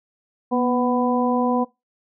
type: harmonic tone with a mistuned harmonic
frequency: 249 Hz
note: B3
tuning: 14 cents sharp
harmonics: 1 / 2 / 3 / 4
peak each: -20 / -23 / -25 / -26 dBFS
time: 0.51-1.65 s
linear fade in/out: 20 ms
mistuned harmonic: 1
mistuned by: -40 cents
effects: noise-tail reverb RT60 0.2 s tail -20 dB re dry